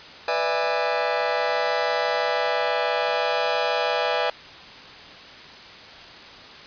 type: chord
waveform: sawtooth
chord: E dominant seventh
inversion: second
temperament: just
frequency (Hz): 494.4 / 593.3 / 659.3 / 824.1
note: B4 / D5 / E5 / G#5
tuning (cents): +2 / +18 / 0 / -14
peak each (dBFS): -23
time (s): 0.28-4.3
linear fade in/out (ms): 2
effects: white hiss -42 dBFS RMS until 6.66 s + resampled to 11025 Hz